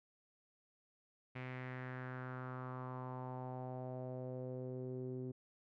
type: tone with low-pass filter sweep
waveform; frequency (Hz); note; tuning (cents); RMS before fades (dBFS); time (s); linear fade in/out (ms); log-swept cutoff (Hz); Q
sawtooth; 127.7; C3; -42; -45; 1.35-5.32; 10; 2300 to 340; 3.5
effects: none